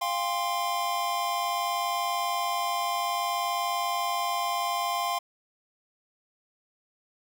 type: chord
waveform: square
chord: F suspended second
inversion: none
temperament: equal with one note detuned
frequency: 698.5 / 799.1 / 1046.5 Hz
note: F5 / G5 / C6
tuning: 0 / +33 / 0 cents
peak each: -32 / -34 / -30 dBFS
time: 0.01-5.19 s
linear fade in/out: 10 ms
effects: none